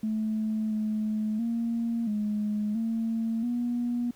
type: tone with pitch steps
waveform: sine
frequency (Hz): 217.5 / 215.1 / 231.9 / 210.1 / 226.2 / 240.9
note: A3 / A3 / A#3 / G#3 / A3 / B3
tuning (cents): -20 / -39 / -9 / +20 / +48 / -43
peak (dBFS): -25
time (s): 0.03-4.11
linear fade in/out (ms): 5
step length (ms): 680
effects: tanh soft clip ceiling -21 dBFS + pink hiss -59 dBFS RMS until 4.15 s